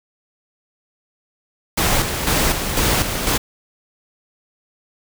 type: noise with tremolo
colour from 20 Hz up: pink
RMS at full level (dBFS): -17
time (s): 1.77-3.38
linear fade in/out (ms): 10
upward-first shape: square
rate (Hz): 2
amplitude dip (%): 50
effects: none